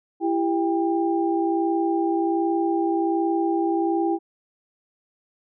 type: tone cluster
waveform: sine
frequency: 334.1 / 395.4 / 797 Hz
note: E4 / G4 / G5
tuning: +23 / +15 / +28 cents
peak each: -21 / -28 / -26 dBFS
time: 0.2-4.19 s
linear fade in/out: 50 ms
effects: none